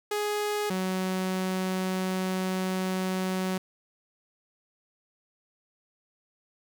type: tone pair in turn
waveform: sawtooth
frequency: 416.9 / 186.73 Hz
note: G#4 / F#3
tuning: +7 / +16 cents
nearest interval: octave + major second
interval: 1391 cents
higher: first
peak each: -23 dBFS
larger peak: neither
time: 0.11-0.7 / 0.7-3.58 s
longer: second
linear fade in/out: 5 ms
effects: none